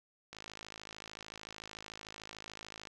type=click train; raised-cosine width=0.2 ms; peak=-28 dBFS; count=137; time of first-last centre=0.33-2.872 s; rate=53.5 Hz; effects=none